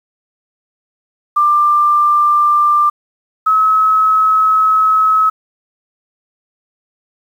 sine tone pair in turn, 1188 / 1286.1 Hz, D6 / E6, +20 / -43 cents, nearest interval minor second, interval 137 cents, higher second, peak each -8 dBFS, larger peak neither, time 1.36-2.9 / 3.46-5.3 s, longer second, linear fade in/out 10 ms, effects 7-bit

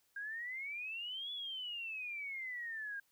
sine exponential two-way sweep, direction up then down, 1600 to 3443 to 1600 Hz, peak -40 dBFS, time 0.16-3 s, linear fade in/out 5 ms, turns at 1.32 s, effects white hiss -75 dBFS RMS until 3.11 s

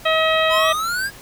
harmonic tone, 638 Hz, D#5, 43 cents sharp, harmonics 1 / 2 / 3 / 4 / 5 / 6, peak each -18 / -21 / -23 / -24 / -25 / -26 dBFS, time 0.05-0.73 s, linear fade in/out 10 ms
square exponential sweep, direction up, 986 to 1661 Hz, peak -21 dBFS, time 0.49-1.11 s, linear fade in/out 50 ms
effects pink hiss -41 dBFS RMS until 1.21 s

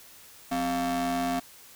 45% pulse ring-modulated tone, 219.5 Hz, A3, 4 cents flat, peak -23 dBFS, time 0.51-1.4 s, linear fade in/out 10 ms, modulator 480 Hz, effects white hiss -51 dBFS RMS until 1.75 s

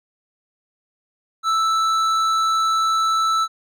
triangle tone with hard clipping, 1318.5 Hz, E6, in tune, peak -18 dBFS, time 1.43-3.48 s, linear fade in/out 50 ms, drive 13 dB, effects none

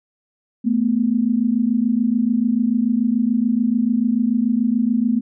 sine tone pair together, 220 / 246.9 Hz, A3 / B3, 0 / 0 cents, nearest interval major second, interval 200 cents, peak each -18 dBFS, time 0.64-5.21 s, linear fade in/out 20 ms, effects none

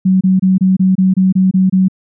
sine tone bursts, 187.8 Hz, F#3, 26 cents sharp, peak -7 dBFS, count 10, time 0.05-1.884 s, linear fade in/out 10 ms, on 160 ms, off 26 ms, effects none

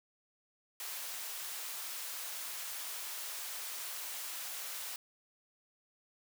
white high-pass noise, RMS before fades -42 dBFS, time 0.8-4.96 s, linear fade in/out 2 ms, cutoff 670 Hz, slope 12 dB/octave, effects none

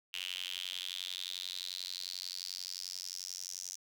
square tone with high-pass filter sweep, 45.67 Hz, F#1, 22 cents flat, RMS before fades -42 dBFS, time 0.13-3.76 s, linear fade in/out 10 ms, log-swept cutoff 2900 to 6000 Hz, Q 6.1, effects none

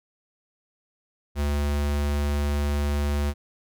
square tone, 72.5 Hz, D2, 22 cents flat, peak -23 dBFS, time 1.35-3.34 s, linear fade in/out 50 ms, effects none

